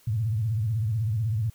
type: tone with vibrato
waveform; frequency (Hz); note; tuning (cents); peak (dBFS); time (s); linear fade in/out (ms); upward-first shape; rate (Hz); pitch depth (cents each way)
sine; 110; A2; 0; -23; 0.07-1.5; 5; sine; 16; 160
effects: white hiss -59 dBFS RMS until 1.54 s